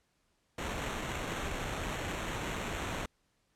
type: noise with sample-and-hold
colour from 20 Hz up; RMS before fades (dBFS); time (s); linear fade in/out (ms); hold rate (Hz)
pink; -37; 0.58-3.06; 5; 4900
effects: pink hiss -75 dBFS RMS until 3.55 s + low-pass 10000 Hz 12 dB/octave